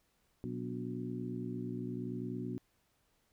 harmonic tone with a mistuned harmonic, 60.7 Hz, B1, 29 cents flat, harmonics 2 / 3 / 4 / 5 / 6, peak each -43 / -44 / -41 / -45 / -45 dBFS, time 0.44-2.58 s, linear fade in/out 0 ms, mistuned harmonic 5, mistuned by -69 cents, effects pink hiss -75 dBFS RMS until 3.32 s

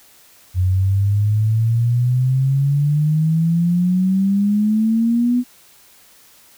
sine exponential sweep, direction up, 90 to 249.5 Hz, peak -13 dBFS, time 0.54-5.44 s, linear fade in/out 50 ms, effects white hiss -49 dBFS RMS until 6.57 s

